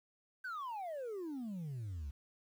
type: exponential sweep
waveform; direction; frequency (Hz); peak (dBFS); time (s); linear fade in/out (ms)
sine; down; 1568 to 65.41; -37; 0.44-2.11; 10
effects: tanh soft clip ceiling -39 dBFS + 11-bit